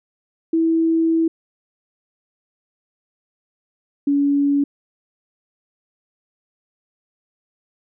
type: tone pair in turn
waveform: sine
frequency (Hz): 326.8 / 283.6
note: E4 / C#4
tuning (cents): -15 / +40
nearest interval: major second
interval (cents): 245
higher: first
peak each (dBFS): -14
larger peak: neither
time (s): 0.53-1.28 / 4.07-4.64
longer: first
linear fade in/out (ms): 5
effects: none